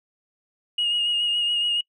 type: tone with vibrato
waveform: sine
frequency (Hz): 2867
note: F7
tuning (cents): +45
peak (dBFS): -19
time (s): 0.78-1.81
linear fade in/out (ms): 5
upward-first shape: sine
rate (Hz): 7.1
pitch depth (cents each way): 24
effects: noise-tail reverb RT60 0.1 s tail -26 dB re dry + tanh soft clip ceiling -17 dBFS